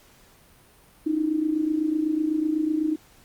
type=tone with amplitude modulation; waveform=sine; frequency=310.8 Hz; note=D#4; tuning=2 cents flat; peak=-18 dBFS; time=1.06-2.96 s; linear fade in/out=10 ms; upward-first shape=sine; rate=28 Hz; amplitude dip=70%; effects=pink hiss -55 dBFS RMS until 3.24 s + Opus 48 kbps